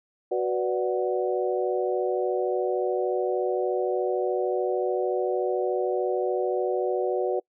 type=harmonic tone with a mistuned harmonic; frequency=123.47 Hz; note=B2; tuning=in tune; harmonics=3 / 4 / 5 / 6; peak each=-26 / -28 / -30 / -32 dBFS; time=0.31-7.4 s; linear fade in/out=10 ms; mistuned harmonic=5; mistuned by=-86 cents; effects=noise-tail reverb RT60 0.1 s tail -26 dB re dry